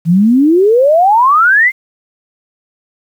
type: exponential sweep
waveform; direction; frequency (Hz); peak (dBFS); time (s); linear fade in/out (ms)
sine; up; 158.7 to 2149; -5; 0.05-1.72; 50
effects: 7-bit